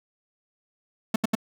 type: tone bursts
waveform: 45% pulse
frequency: 220 Hz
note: A3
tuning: in tune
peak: -19 dBFS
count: 3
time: 1.14-1.352 s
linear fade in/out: 5 ms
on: 20 ms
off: 76 ms
effects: none